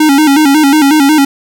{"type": "tone with vibrato", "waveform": "square", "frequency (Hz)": 292.3, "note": "D4", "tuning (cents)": -8, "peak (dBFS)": -5, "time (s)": [0, 1.25], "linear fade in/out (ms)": 5, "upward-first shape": "square", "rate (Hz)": 5.5, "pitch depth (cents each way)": 94, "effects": []}